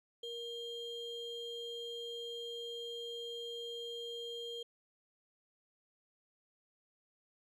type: ring-modulated tone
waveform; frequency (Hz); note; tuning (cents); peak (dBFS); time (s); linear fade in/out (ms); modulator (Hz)
triangle; 1839; A#6; -24; -36; 0.23-4.63; 5; 1370
effects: none